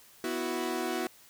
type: chord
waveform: sawtooth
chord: B suspended fourth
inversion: none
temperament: equal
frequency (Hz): 246.9 / 329.6 / 370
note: B3 / E4 / F#4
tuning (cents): 0 / 0 / 0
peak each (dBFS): -33 / -31 / -30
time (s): 0.24-1.07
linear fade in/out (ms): 2
effects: white hiss -57 dBFS RMS until 1.29 s